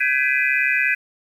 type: tone cluster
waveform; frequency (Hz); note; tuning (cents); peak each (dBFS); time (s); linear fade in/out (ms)
sine; 1541 / 1672 / 2002 / 2398 / 2535; G6 / G#6 / B6 / D7 / D#7; -30 / +11 / +23 / +36 / +32; -23; 0-0.95; 10
effects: 8-bit